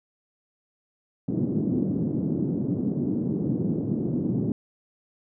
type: band-pass noise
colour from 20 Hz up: white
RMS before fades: -26 dBFS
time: 1.28-4.52 s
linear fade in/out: 2 ms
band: 130 to 300 Hz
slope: 24 dB/octave
effects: none